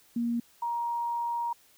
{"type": "tone pair in turn", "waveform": "sine", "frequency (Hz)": [235.6, 942.4], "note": ["A#3", "A#5"], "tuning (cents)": [19, 19], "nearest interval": "2 octaves", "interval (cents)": 2400, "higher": "second", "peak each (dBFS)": [-26, -28], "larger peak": "first", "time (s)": [[0.16, 0.4], [0.62, 1.53]], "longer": "second", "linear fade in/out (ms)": 5, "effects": ["white hiss -61 dBFS RMS until 1.77 s"]}